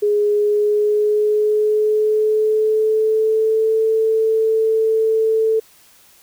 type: tone with pitch glide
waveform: sine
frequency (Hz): 415.3 to 442.5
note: G#4 to A4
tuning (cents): 0 to +10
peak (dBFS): -13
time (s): 0.02-5.6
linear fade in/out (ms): 10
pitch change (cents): +110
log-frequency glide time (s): 0.32-3.8
effects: white hiss -50 dBFS RMS until 6.22 s